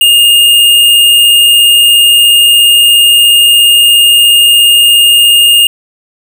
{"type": "tone", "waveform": "square", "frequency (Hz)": 2831, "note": "F7", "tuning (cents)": 23, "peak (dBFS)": -3, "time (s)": [0.01, 5.67], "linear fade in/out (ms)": 2, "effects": []}